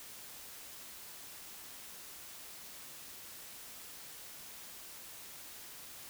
silence, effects white hiss -50 dBFS RMS until 6.09 s

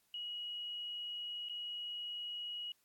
sine tone with dropouts, 2905 Hz, F#7, 32 cents flat, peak -40 dBFS, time 0.14-2.72 s, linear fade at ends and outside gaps 2 ms, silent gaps 1.487-1.495 s, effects white hiss -75 dBFS RMS until 2.84 s + AAC 64 kbps

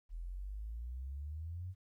sine exponential sweep, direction up, 40.16 to 95 Hz, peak -40 dBFS, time 0.09-1.75 s, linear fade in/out 50 ms, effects 13-bit

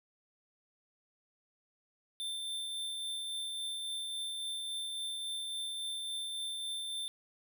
square tone with tremolo, 3562 Hz, A7, 21 cents sharp, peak -36 dBFS, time 2.2-7.08 s, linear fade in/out 0 ms, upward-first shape triangle, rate 3.6 Hz, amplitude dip 25%, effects none

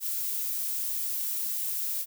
violet noise, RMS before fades -31 dBFS, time 0-2.06 s, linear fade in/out 50 ms, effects none

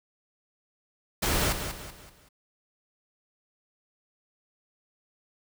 pink noise with echo, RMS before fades -26 dBFS, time 1.22-1.53 s, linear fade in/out 10 ms, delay 190 ms, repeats 4, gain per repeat -8 dB, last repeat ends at 2.29 s, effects none

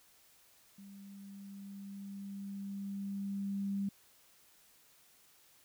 sine tone with level ramp, 198.2 Hz, G3, 19 cents sharp, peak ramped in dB -50 to -32 dBFS, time 0.78-3.89 s, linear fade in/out 5 ms, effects white hiss -65 dBFS RMS until 5.64 s

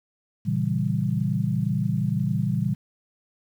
sine chord, A# diminished seventh, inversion none, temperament equal, 116.54 / 138.59 / 164.81 / 196 Hz, A#2 / C#3 / E3 / G3, 0 / 0 / 0 / 0 cents, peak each -27 dBFS, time 0.45-2.75 s, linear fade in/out 20 ms, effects 9-bit

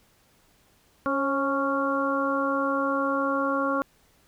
harmonic tone with a mistuned harmonic, 277.2 Hz, C#4, in tune, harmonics 1 / 2 / 3 / 4 / 5, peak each -28 / -28 / -38 / -28 / -30 dBFS, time 1.06-3.82 s, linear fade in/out 0 ms, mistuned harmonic 2, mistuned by -36 cents, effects pink hiss -62 dBFS RMS until 4.27 s

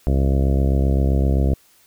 harmonic tone, 67.7 Hz, C#2, 40 cents flat, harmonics 1 / 2 / 3 / 4 / 5 / 6 / 7 / 8 / 9 / 10, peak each -16 / -22 / -26 / -28 / -30 / -32 / -33 / -34 / -35 / -36 dBFS, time 0.07-1.54 s, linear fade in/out 0 ms, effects white hiss -55 dBFS RMS until 1.86 s

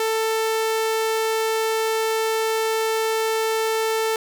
sawtooth tone, 443.6 Hz, A4, 14 cents sharp, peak -16 dBFS, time 0-4.16 s, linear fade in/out 2 ms, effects none

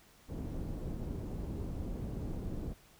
pink low-pass noise, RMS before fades -39 dBFS, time 0.28-2.74 s, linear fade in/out 20 ms, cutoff 350 Hz, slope 12 dB/octave, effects pink hiss -62 dBFS RMS until 2.99 s

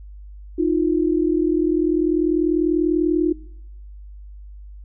sine tone pair together, 311.1 / 351.3 Hz, D#4 / F4, 0 / +10 cents, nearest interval major second, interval 210 cents, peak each -19 dBFS, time 0.58-3.33 s, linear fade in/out 10 ms, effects noise-tail reverb RT60 0.8 s tail -23 dB re dry + added 50 Hz sine -36 dBFS peak until 4.84 s

